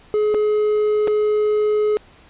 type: tone with dropouts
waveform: triangle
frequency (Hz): 423.1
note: G#4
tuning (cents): +32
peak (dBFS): -13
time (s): 0.14-1.97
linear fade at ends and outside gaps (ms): 0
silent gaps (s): 0.342-0.346 / 1.074-1.079
effects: pink hiss -49 dBFS RMS until 2.29 s + resampled to 8000 Hz